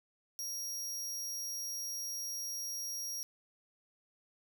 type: tone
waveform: sawtooth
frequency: 5640 Hz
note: F8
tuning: 16 cents sharp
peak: -35 dBFS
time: 0.39-3.23 s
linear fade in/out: 0 ms
effects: 11-bit